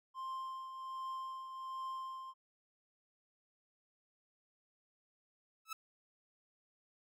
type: tone with tremolo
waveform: triangle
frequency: 1051 Hz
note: C6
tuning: 7 cents sharp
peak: -37 dBFS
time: 0.14-2.34 s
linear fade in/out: 50 ms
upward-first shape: triangle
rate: 1.3 Hz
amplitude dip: 55%
type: tone with exponential growth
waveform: sawtooth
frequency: 1305 Hz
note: E6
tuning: 18 cents flat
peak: -33 dBFS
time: 5.65-5.73 s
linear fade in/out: 5 ms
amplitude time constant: 17 ms
effects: none